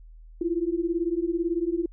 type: beating tone pair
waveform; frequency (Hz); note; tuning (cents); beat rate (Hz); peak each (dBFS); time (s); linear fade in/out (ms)
sine; 329.6 / 347.6; E4 / F4; 0 / -8; 18; -27 / -26; 0.41-1.86; 5
effects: added 40 Hz sine -44 dBFS peak until 1.92 s